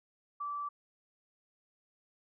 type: tone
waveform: sine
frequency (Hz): 1161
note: D6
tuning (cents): -20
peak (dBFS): -35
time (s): 0.4-0.69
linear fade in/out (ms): 10
effects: none